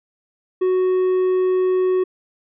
triangle tone, 370 Hz, F#4, in tune, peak -13 dBFS, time 0.61-2.04 s, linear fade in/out 10 ms, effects resampled to 8000 Hz

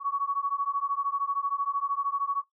sine beating tone pair, 1115 / 1128 Hz, C#6 / C#6, +10 / +30 cents, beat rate 13 Hz, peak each -29 dBFS, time 0-2.44 s, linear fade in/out 50 ms, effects noise-tail reverb RT60 0.2 s tail -25 dB re dry

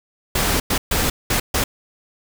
pink noise bursts at uneven times, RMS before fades -19 dBFS, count 5, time 0.35-0.6 / 0.7-0.78 / 0.91-1.1 / 1.3-1.4 / 1.54-1.64 s, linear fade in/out 5 ms, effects none

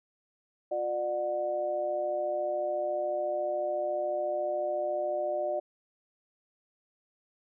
sine tone cluster, 355 / 599 / 733 Hz, F4 / D5 / F#5, +28 / +34 / -16 cents, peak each -38 / -29 / -36 dBFS, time 0.71-5.6 s, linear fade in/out 10 ms, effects none

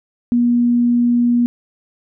sine tone, 240.2 Hz, B3, 48 cents flat, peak -11 dBFS, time 0.32-1.46 s, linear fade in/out 0 ms, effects none

